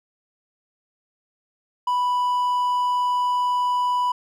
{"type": "tone", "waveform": "triangle", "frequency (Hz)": 987.8, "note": "B5", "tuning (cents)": 0, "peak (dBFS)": -17, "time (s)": [1.87, 4.12], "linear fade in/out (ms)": 5, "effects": []}